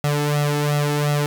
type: tone with flanger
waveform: sawtooth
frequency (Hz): 146.83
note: D3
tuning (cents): 0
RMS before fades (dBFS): -20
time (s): 0.04-1.26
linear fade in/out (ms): 0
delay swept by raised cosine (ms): 1.5 to 2.34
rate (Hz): 2.8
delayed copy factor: +0.85
effects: none